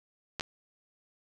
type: clicks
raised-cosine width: 0.2 ms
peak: -17 / -15 dBFS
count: 2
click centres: 0.397 / 0.409 s
effects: none